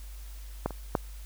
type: clicks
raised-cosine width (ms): 1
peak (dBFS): -13 / -25 / -10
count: 3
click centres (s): 0.66 / 0.707 / 0.952
effects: added 50 Hz sine -40 dBFS peak until 1.25 s + white hiss -54 dBFS RMS until 1.25 s